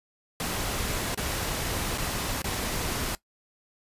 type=noise with dropouts; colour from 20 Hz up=pink; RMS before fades=-30 dBFS; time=0.4-3.15 s; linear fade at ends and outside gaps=1 ms; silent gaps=1.146-1.175 / 1.977-1.981 / 2.419-2.442 s; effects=noise-tail reverb RT60 0.1 s tail -18 dB re dry + resampled to 32000 Hz

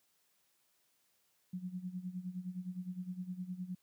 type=tone with tremolo; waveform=sine; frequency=182.1 Hz; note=F#3; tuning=27 cents flat; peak=-36 dBFS; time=1.53-3.75 s; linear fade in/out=5 ms; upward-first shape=sine; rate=9.7 Hz; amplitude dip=80%; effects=white hiss -75 dBFS RMS until 3.82 s + high-pass 80 Hz 12 dB/octave

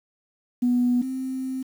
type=tone pair in turn; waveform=sine; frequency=245.5 / 261.2 Hz; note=B3 / C4; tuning=-10 / -3 cents; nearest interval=minor second; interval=107 cents; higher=second; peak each=-17 / -26 dBFS; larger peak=first; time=0.62-1.02 / 1.02-1.63 s; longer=second; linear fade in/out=10 ms; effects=tanh soft clip ceiling -13 dBFS + 8-bit

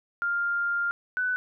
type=tone pair in turn; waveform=sine; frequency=1400 / 1496.4 Hz; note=F6 / F#6; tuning=+4 / +19 cents; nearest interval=minor second; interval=115 cents; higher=second; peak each=-24 dBFS; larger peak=neither; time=0.22-0.91 / 1.17-1.36 s; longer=first; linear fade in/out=0 ms; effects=none

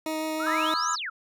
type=tone with vibrato; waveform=20% pulse; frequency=314 Hz; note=D#4; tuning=16 cents sharp; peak=-23 dBFS; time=0.06-0.74 s; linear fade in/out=2 ms; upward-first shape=triangle; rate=6.4 Hz; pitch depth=8 cents each way
type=exponential two-way sweep; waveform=sine; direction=up then down; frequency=1244.5 to 7300 to 1244.5 Hz; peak=-30 dBFS; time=0.39-1.1 s; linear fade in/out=10 ms; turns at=0.92 s
type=chord; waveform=triangle; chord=E major seventh; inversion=second; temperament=just; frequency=988.9 / 1236.1 / 1318.5 / 1648.1 Hz; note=B5 / D#6 / E6 / G#6; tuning=+2 / -12 / 0 / -14 cents; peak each=-30 / -28 / -27 / -33 dBFS; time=0.46-0.96 s; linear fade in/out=10 ms
effects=none

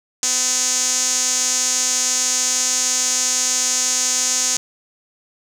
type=tone with band-pass filter; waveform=sawtooth; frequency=253.8 Hz; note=B3; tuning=47 cents sharp; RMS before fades=-19 dBFS; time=0.23-4.57 s; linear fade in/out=0 ms; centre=6600 Hz; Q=5.1; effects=none

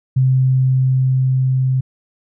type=tone with level ramp; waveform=sine; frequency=130.4 Hz; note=C3; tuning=5 cents flat; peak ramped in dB=-10 to -13 dBFS; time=0.16-1.81 s; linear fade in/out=10 ms; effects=none

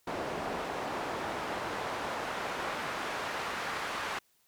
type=noise with band-pass filter sweep; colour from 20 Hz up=pink; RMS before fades=-36 dBFS; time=0.07-4.19 s; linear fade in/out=5 ms; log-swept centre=660 to 1400 Hz; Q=0.87; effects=white hiss -70 dBFS RMS until 4.47 s

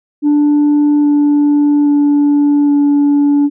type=tone with pitch steps; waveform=sine; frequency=293.7 / 291.7 / 289.7 / 287.7 Hz; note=D4 / D4 / D4 / D4; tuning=0 / -12 / -24 / -36 cents; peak=-5 dBFS; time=0.22-3.5 s; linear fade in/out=50 ms; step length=820 ms; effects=tanh soft clip ceiling -6 dBFS

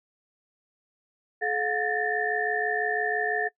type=tone cluster; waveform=sine; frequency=428.4 / 716 / 1747 / 1813 Hz; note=A4 / F5 / A6 / A#6; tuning=-46 / +43 / -13 / -49 cents; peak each=-30 dBFS; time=1.41-3.49 s; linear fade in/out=20 ms; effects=noise-tail reverb RT60 0.1 s tail -22 dB re dry

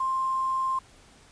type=tone with quantisation; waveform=sine; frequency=1053 Hz; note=C6; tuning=11 cents sharp; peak=-24 dBFS; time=0-0.79 s; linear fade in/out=5 ms; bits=8; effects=pink hiss -55 dBFS RMS until 1.31 s + resampled to 22050 Hz

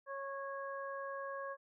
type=harmonic tone; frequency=550 Hz; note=C#5; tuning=14 cents flat; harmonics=1 / 2 / 3; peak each=-43 / -44 / -48 dBFS; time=0.06-1.57 s; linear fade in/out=50 ms; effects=none

